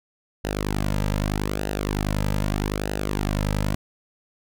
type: tone with flanger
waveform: sawtooth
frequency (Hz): 50.7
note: G#1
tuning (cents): -41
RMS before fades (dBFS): -25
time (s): 0.44-3.75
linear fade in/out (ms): 5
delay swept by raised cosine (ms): 0.88 to 2.78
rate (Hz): 0.81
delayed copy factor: -0.7
effects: none

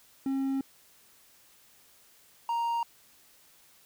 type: tone pair in turn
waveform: triangle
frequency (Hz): 269.9 / 933.4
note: C#4 / A#5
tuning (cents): -46 / +2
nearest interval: octave + major sixth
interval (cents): 2148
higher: second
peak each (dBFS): -25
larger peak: neither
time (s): 0.26-0.61 / 2.49-2.83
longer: first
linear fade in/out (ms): 2
effects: white hiss -60 dBFS RMS until 3.85 s

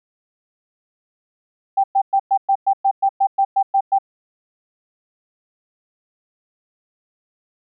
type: tone bursts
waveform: sine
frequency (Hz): 784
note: G5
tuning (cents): 0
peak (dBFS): -12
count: 13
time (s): 1.77-3.987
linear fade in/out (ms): 10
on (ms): 69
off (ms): 110
effects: none

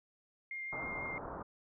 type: tone with vibrato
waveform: sine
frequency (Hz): 2115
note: C7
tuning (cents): +18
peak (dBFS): -39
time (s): 0.51-1.18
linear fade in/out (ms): 2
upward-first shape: sine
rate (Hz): 6.1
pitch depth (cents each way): 9
type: low-pass noise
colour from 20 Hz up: white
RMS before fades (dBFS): -44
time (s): 0.72-1.43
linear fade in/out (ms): 10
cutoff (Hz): 1300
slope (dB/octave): 48
effects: none

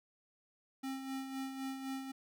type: tone with tremolo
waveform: square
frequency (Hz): 267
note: C4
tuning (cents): +35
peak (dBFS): -38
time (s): 0.83-2.12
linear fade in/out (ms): 10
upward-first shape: sine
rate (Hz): 3.9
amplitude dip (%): 50
effects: none

